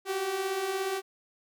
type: beating tone pair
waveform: sawtooth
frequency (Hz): 370 / 387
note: F#4 / G4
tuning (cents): 0 / -22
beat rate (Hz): 17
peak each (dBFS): -33 / -26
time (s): 0.05-1.02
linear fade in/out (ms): 50
effects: none